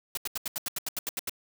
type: noise bursts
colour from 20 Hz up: white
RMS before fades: -32 dBFS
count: 12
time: 0.15-1.295 s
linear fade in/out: 2 ms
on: 23 ms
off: 79 ms
effects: none